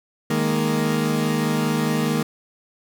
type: chord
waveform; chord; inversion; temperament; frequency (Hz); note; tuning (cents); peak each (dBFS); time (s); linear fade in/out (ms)
30% pulse; D# suspended fourth; none; equal with one note detuned; 155.56 / 208.3 / 233.1; D#3 / G#3 / A#3; 0 / +5 / 0; -21 / -23 / -20; 0.3-2.23; 5
effects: none